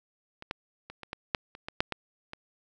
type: clicks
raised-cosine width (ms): 0.3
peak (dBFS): -26 / -16 / -26 / -25 / -19 / -9 / -28 / -20 / -8 / -15 / -23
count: 11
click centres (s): 0.424 / 0.511 / 0.9 / 1.033 / 1.131 / 1.348 / 1.551 / 1.685 / 1.805 / 1.923 / 2.334
effects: none